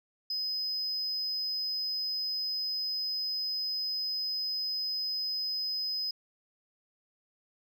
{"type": "tone", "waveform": "sine", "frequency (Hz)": 5040, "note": "D#8", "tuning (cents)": 21, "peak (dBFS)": -28, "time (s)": [0.3, 6.11], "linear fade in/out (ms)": 5, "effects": ["tanh soft clip ceiling -29 dBFS"]}